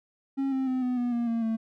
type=tone with pitch steps; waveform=triangle; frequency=271.9 / 264.5 / 257.2 / 250.2 / 243.4 / 236.7 / 230.2 / 223.9 Hz; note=C#4 / C4 / C4 / B3 / B3 / A#3 / A#3 / A3; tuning=-33 / +19 / -30 / +23 / -25 / +27 / -22 / +30 cents; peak=-23 dBFS; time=0.37-1.57 s; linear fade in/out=20 ms; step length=150 ms; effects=none